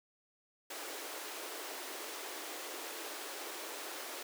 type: high-pass noise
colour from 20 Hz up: pink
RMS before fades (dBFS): -44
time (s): 0.7-4.23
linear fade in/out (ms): 5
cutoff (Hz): 310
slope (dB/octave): 48
effects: none